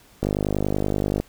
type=click train; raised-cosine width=2 ms; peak=-9 dBFS; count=50; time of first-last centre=0.23-1.2 s; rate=50.5 Hz; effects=pink hiss -53 dBFS RMS until 1.28 s